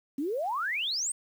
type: exponential sweep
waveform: sine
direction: up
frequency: 261.2 to 8810 Hz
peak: -28 dBFS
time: 0.18-1.12 s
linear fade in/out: 5 ms
effects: 9-bit